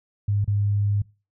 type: tone with dropouts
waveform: sine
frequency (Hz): 102.1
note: G#2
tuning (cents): -29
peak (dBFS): -19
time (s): 0.28-1.02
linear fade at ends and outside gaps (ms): 5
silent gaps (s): 0.445-0.477
effects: noise-tail reverb RT60 0.3 s tail -22 dB re dry